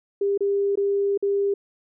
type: tone with dropouts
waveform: sine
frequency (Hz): 400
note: G4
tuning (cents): +35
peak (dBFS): -19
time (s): 0.21-1.54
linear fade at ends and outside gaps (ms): 5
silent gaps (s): 0.377-0.406 / 0.756-0.773 / 1.176-1.225
effects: none